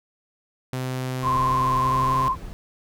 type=tone with pitch glide; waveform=sawtooth; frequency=128.6 to 131.99 Hz; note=C3 to C3; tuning=-30 to +16 cents; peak=-22 dBFS; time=0.73-2.28 s; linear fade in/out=0 ms; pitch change=+46 cents; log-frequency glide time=1.66-2.17 s
type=tone with vibrato; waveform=sine; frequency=1046.5 Hz; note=C6; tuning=in tune; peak=-19 dBFS; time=1.22-2.36 s; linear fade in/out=50 ms; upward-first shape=square; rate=20 Hz; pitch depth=44 cents each way
type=noise; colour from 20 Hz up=brown; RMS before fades=-35 dBFS; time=1.23-2.53 s; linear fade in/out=0 ms
effects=none